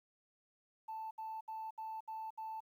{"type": "tone bursts", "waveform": "sine", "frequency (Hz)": 882, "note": "A5", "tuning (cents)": 4, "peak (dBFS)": -40, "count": 6, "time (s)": [0.88, 2.605], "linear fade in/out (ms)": 10, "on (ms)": 230, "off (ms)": 69, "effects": ["tanh soft clip ceiling -37 dBFS", "12-bit"]}